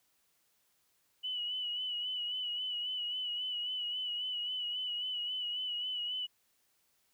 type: tone with vibrato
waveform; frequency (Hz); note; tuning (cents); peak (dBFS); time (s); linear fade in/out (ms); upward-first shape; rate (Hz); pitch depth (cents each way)
sine; 2959; F#7; -1; -34; 1.23-6.27; 20; sine; 3.7; 42
effects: white hiss -74 dBFS RMS until 7.13 s